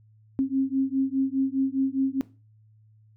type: beating tone pair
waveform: sine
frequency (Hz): 265.6 / 270.5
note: C4 / C#4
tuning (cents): +26 / -42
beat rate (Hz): 4.9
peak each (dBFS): -25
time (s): 0.39-2.21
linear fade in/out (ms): 0
effects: noise-tail reverb RT60 0.3 s tail -17 dB re dry + added 108 Hz sine -54 dBFS peak until 3.16 s